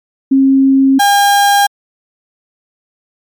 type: tone pair in turn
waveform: sine / 35% pulse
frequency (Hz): 269.3 / 807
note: C#4 / G#5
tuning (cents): -50 / -50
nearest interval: octave + perfect fifth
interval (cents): 1900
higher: second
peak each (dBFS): -5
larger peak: neither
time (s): 0.31-0.99 / 0.99-1.67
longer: neither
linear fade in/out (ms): 10
effects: MP3 96 kbps